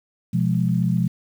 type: chord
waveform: sine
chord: F diminished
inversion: second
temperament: just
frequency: 125.72 / 174.61 / 209.5 Hz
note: Cb3 / F3 / Ab3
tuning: +31 / 0 / +15 cents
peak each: -22 / -20 / -25 dBFS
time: 0.33-1.08 s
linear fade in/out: 10 ms
effects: 8-bit